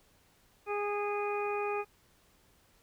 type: harmonic tone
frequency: 411.4 Hz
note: G#4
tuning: 16 cents flat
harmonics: 1 / 2 / 3 / 4 / 5 / 6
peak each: -33 / -37 / -39 / -50 / -51 / -40 dBFS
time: 0.66-1.85 s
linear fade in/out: 50 ms
effects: pink hiss -66 dBFS RMS until 2.82 s